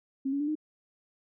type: tone with pitch steps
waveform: sine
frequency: 269.4 / 281.3 / 293.8 / 306.8 Hz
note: C#4 / C#4 / D4 / D#4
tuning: -49 / +26 / +1 / -24 cents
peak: -27 dBFS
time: 0.25-0.554 s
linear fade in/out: 10 ms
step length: 76 ms
effects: none